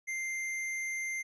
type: tone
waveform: square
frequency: 2093 Hz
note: C7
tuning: in tune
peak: -34 dBFS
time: 0.07-1.23 s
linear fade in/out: 20 ms
effects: resampled to 22050 Hz